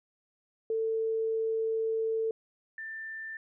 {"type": "tone pair in turn", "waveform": "sine", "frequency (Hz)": [446.2, 1780.7], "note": ["A4", "A6"], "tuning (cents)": [24, 20], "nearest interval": "2 octaves", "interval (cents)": 2396, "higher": "second", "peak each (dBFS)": [-27, -37], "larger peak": "first", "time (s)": [[0.7, 2.31], [2.78, 3.37]], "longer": "first", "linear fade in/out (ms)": 2, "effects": []}